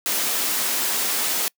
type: high-pass noise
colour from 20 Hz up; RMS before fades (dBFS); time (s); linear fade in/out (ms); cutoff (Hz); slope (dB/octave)
white; -23; 0.06-1.48; 0; 200; 24
effects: noise-tail reverb RT60 0.1 s tail -26 dB re dry